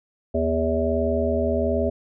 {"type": "harmonic tone with a mistuned harmonic", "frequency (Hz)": 81.2, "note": "E2", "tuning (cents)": -26, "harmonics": [1, 3, 5, 7, 8], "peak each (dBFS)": [-26, -26, -26, -26, -26], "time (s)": [0.34, 1.9], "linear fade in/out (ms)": 10, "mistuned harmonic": 1, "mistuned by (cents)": -72, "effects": []}